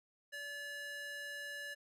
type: tone with high-pass filter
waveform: square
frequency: 575 Hz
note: D5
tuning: 37 cents flat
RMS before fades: -45 dBFS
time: 0.32-1.75 s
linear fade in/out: 20 ms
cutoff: 1300 Hz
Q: 7.2
effects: resampled to 32000 Hz